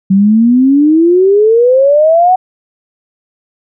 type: exponential sweep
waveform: sine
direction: up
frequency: 188.6 to 755 Hz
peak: -4 dBFS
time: 0.1-2.36 s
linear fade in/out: 10 ms
effects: none